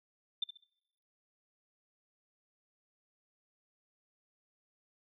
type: tone with echo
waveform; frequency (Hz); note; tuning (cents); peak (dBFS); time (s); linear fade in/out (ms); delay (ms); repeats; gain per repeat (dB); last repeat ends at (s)
sine; 3561; A7; +20; -30; 0.42-0.44; 5; 67; 3; -11; 0.641
effects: noise-tail reverb RT60 0.9 s tail -26 dB re dry